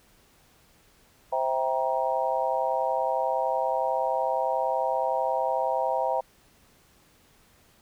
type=chord; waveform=sine; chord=C dominant seventh; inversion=none; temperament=just; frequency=523.3 / 654.1 / 784.9 / 941.9 Hz; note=C5 / E5 / G5 / Bb5; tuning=0 / -14 / +2 / +18 cents; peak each=-29 dBFS; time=1.32-6.21 s; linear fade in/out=10 ms; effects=pink hiss -60 dBFS RMS until 7.81 s